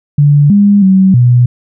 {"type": "tone with pitch steps", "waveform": "sine", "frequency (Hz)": [145.1, 202.9, 190.1, 122.7], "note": ["D3", "G#3", "F#3", "B2"], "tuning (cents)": [-21, -40, 47, -11], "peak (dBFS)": -3, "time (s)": [0.18, 1.46], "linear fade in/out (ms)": 5, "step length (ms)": 320, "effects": []}